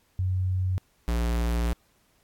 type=tone pair in turn; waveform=sine / square; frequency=92.7 / 58.4 Hz; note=F#2 / A#1; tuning=+4 / +4 cents; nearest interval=minor sixth; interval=800 cents; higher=first; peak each=-23 / -24 dBFS; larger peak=first; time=0.19-0.78 / 1.08-1.73 s; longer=second; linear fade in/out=0 ms; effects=pink hiss -66 dBFS RMS until 2.23 s + AAC 64 kbps